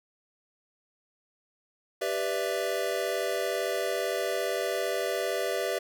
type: chord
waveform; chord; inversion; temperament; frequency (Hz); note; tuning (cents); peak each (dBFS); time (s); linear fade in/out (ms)
square; E minor seventh; first; equal with one note detuned; 392 / 493.9 / 587.3 / 665; G4 / B4 / D5 / E5; 0 / 0 / 0 / +15; -34; 2.01-5.79; 10
effects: none